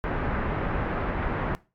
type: low-pass noise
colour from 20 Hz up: pink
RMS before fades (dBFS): -28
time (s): 0.04-1.55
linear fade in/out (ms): 0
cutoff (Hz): 1900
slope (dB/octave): 24
effects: noise-tail reverb RT60 0.3 s tail -21 dB re dry + AAC 64 kbps